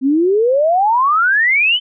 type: exponential sweep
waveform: sine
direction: up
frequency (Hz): 255.5 to 3114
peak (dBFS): -10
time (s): 0.01-1.8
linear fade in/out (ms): 50
effects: none